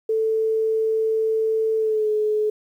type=tone with pitch glide; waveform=sine; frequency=441.8 to 426.5 Hz; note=A4 to G#4; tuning=+7 to +46 cents; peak=-18 dBFS; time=0.09-2.5 s; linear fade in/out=5 ms; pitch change=-61 cents; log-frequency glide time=1.77-2.09 s; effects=9-bit